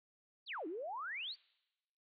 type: exponential two-way sweep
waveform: sine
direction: down then up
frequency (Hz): 4800 to 299.8 to 4800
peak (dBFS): -40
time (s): 0.46-1.36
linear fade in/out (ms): 50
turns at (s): 0.67
effects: noise-tail reverb RT60 1.0 s tail -25 dB re dry